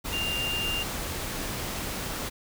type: tone in noise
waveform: sine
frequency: 2794 Hz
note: F7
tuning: in tune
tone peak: -28 dBFS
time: 0.12-0.84 s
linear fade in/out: 20 ms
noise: pink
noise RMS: -33 dBFS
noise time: 0.04-2.3 s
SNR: +2 dB
effects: none